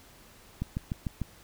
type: click train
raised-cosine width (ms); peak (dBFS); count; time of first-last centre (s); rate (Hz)
5; -18; 5; 0.62-1.217; 6.7
effects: pink hiss -55 dBFS RMS until 1.43 s